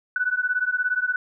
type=beating tone pair; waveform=sine; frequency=1480 / 1497 Hz; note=F#6 / F#6; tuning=0 / +20 cents; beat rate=17 Hz; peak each=-24 dBFS; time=0.16-1.16 s; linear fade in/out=2 ms; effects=none